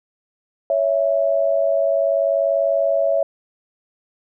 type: tone pair together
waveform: sine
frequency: 558.7 / 659.3 Hz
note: C#5 / E5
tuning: +13 / 0 cents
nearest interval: minor third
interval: 287 cents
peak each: -18 dBFS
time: 0.7-3.23 s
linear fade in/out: 2 ms
effects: none